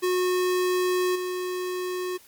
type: tone with level steps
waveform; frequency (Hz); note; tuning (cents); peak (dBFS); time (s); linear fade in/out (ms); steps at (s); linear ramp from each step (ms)
square; 364.1; F#4; -28; -22 / -28; 0.02-2.18; 20; 1.15; 10
effects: white hiss -53 dBFS RMS until 2.27 s + MP3 96 kbps